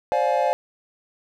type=chord; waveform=triangle; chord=D half-diminished seventh; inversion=third; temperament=just; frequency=528.6 / 587.3 / 704.8 / 845.8 Hz; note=C5 / D5 / F5 / Ab5; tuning=+18 / 0 / +16 / +31 cents; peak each=-22 dBFS; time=0.12-0.53 s; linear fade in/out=0 ms; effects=none